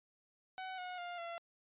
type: tone with pitch steps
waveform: sawtooth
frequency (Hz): 751 / 726.7 / 703.1 / 680.4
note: F#5 / F#5 / F5 / F5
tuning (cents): +26 / -31 / +11 / -45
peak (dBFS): -38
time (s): 0.58-1.38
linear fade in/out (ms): 0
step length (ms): 200
effects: resampled to 8000 Hz